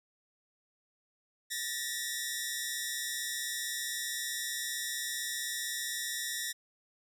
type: tone pair together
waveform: 10% pulse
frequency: 1780 / 1915.5 Hz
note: A6 / A#6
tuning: +20 / +47 cents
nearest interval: minor second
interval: 127 cents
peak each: -28 dBFS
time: 1.5-6.53 s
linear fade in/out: 20 ms
effects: none